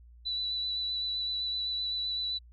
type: tone with vibrato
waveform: sine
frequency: 3963 Hz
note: B7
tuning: 5 cents sharp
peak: -30 dBFS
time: 0.25-2.39 s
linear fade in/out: 20 ms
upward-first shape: sine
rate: 7.8 Hz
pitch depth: 16 cents each way
effects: added 59 Hz sine -51 dBFS peak until 2.52 s